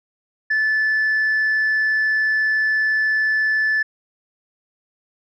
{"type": "tone", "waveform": "sine", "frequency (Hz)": 1743, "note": "A6", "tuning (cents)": -17, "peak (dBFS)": -14, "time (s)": [0.5, 3.83], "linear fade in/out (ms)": 10, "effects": ["tanh soft clip ceiling -14 dBFS"]}